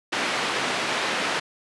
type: band-pass noise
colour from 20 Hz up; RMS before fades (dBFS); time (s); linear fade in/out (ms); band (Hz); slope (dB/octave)
white; -26; 0.12-1.4; 10; 210 to 2700; 12
effects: resampled to 24000 Hz